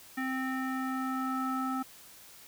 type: tone with low-pass filter sweep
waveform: square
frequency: 261.6 Hz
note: C4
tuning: in tune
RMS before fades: -33 dBFS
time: 0.17-1.83 s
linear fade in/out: 10 ms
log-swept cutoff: 1900 to 1200 Hz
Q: 4.6
effects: white hiss -53 dBFS RMS until 2.47 s